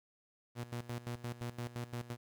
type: tone with tremolo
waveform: sawtooth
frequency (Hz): 120.1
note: B2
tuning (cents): -48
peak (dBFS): -34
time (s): 0.55-2.17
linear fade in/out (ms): 50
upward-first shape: square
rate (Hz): 5.8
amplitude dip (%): 80
effects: 12-bit